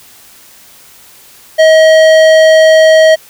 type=tone with tanh clipping; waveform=sine; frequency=635 Hz; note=D#5; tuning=35 cents sharp; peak=-4 dBFS; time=1.58-3.16 s; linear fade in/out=20 ms; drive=16 dB; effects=white hiss -39 dBFS RMS until 3.29 s